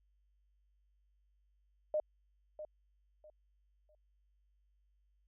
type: tone with echo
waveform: sine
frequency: 610 Hz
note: D#5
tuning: 34 cents flat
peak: -30 dBFS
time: 1.94-2 s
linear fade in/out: 2 ms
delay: 650 ms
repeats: 3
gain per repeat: -12 dB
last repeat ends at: 3.95 s
effects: added 50 Hz sine -70 dBFS peak until 5.27 s